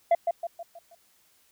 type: tone with echo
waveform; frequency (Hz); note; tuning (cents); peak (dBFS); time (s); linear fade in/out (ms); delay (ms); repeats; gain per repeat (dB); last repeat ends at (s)
sine; 680; F5; -46; -14; 0.11-0.15; 5; 160; 5; -7; 0.95
effects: tanh soft clip ceiling -16 dBFS + white hiss -64 dBFS RMS until 1.51 s